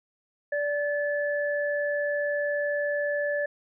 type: tone pair together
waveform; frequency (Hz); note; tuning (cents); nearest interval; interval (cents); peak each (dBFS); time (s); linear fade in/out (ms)
sine; 582.7 / 1733; D5 / A6; -14 / -27; octave + perfect fifth; 1887; -26 / -30; 0.52-3.46; 5
effects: none